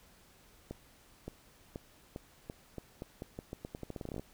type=accelerating click train; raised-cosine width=2 ms; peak=-27 dBFS; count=23; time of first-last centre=0.71-4.196 s; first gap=570 ms; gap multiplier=0.84; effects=pink hiss -62 dBFS RMS until 4.33 s